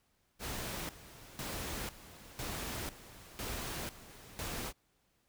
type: noise with tremolo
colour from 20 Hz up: pink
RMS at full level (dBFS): -40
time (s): 0.39-4.73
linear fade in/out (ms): 50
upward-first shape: square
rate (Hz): 1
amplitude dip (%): 80
effects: pink hiss -75 dBFS RMS until 5.28 s